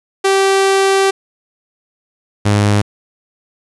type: tone pair in turn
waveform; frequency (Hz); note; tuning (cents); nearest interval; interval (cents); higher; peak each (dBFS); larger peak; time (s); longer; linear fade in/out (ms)
sawtooth; 388.6 / 103.22; G4 / G#2; -15 / -10; octave + major seventh; 2295; first; -6; neither; 0.24-1.11 / 2.45-2.82; first; 10
effects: resampled to 24000 Hz + 7-bit